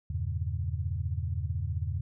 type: chord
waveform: sine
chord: E diminished seventh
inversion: none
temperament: equal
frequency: 82.41 / 98 / 116.54 / 138.59 Hz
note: E2 / G2 / Bb2 / Db3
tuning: 0 / 0 / 0 / 0 cents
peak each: -32 / -34 / -38 / -38 dBFS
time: 0.1-2.01 s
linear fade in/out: 5 ms
effects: none